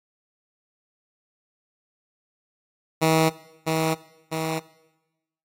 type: tone with echo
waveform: 10% pulse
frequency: 160 Hz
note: D#3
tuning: 49 cents sharp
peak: -9 dBFS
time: 3.01-3.3 s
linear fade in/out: 20 ms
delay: 650 ms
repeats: 2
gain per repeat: -4 dB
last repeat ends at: 4.6 s
effects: noise-tail reverb RT60 1.0 s tail -19 dB re dry + AAC 48 kbps